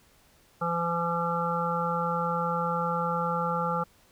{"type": "harmonic tone", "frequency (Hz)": 170, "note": "F3", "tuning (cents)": -46, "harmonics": [1, 3, 5, 7, 8], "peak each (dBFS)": [-32, -32, -32, -32, -32], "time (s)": [0.61, 3.84], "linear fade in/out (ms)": 10, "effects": ["pink hiss -61 dBFS RMS until 4.11 s"]}